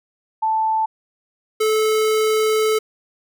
sine / square tone pair in turn, 880 / 434.4 Hz, A5 / A4, 0 / -22 cents, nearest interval octave, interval 1222 cents, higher first, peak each -16 / -16 dBFS, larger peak neither, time 0.42-0.86 / 1.6-2.79 s, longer second, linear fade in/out 10 ms, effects none

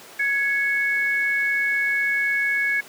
sine tone pair together, 1671.8 / 2208 Hz, G#6 / C#7, +11 / -7 cents, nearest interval perfect fourth, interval 482 cents, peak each -22 dBFS, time 0.19-2.81 s, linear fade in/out 10 ms, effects pink hiss -43 dBFS RMS until 2.88 s + high-pass 300 Hz 12 dB/octave

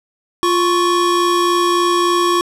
square tone pair together, 349.2 / 1111 Hz, F4 / C#6, 0 / +4 cents, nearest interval octave + minor sixth, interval 2004 cents, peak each -16 dBFS, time 0.43-2.41 s, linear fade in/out 0 ms, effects low-pass 10000 Hz 12 dB/octave

